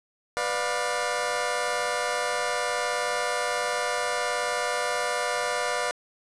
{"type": "chord", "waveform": "20% pulse", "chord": "B diminished", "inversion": "none", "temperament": "just", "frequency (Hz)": [493.9, 592.7, 711.2], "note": ["B4", "D5", "F5"], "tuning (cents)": [0, 16, 31], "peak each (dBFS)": -25, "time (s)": [0.37, 5.91], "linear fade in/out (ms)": 0, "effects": ["resampled to 22050 Hz", "7-bit"]}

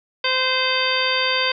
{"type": "harmonic tone", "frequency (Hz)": 517, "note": "C5", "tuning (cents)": -21, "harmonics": [1, 2, 3, 4, 5, 6, 7, 9], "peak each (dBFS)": [-26, -26, -26, -26, -26, -26, -26, -26], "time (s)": [0.24, 1.52], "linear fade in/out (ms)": 5, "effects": []}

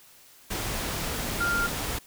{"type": "tone in noise", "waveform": "sine", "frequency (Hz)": 1396.9, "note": "F6", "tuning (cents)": 0, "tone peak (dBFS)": -24, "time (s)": [1.4, 1.67], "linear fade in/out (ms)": 10, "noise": "pink", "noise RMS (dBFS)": -31, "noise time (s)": [0.5, 1.99], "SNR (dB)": 4, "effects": ["white hiss -54 dBFS RMS until 2.06 s"]}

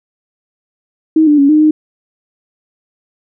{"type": "tone with pitch steps", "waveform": "sine", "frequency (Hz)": [316.1, 296, 279.9, 305.6, 307.8], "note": ["D#4", "D4", "C#4", "D#4", "D#4"], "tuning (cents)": [27, 14, 17, -31, -19], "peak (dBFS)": -5, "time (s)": [1.16, 1.71], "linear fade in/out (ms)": 5, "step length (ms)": 110, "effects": []}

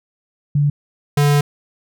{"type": "tone pair in turn", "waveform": ["sine", "square"], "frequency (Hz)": [145, 145], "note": ["D3", "D3"], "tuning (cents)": [-22, -22], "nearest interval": "unison", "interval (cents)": 0, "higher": "neither", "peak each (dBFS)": -12, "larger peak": "neither", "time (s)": [[0.55, 0.7], [1.17, 1.41]], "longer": "second", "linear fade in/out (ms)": 5, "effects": []}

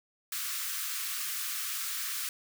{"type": "high-pass noise", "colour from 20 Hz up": "white", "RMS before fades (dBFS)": -35, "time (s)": [0.32, 2.29], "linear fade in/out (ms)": 2, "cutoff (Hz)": 1100, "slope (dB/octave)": 96, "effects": []}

